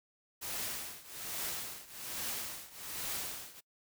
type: noise with tremolo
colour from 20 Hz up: white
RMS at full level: -37 dBFS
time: 0.41-3.61 s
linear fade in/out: 20 ms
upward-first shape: triangle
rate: 1.2 Hz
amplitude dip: 90%
effects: noise-tail reverb RT60 0.1 s tail -24 dB re dry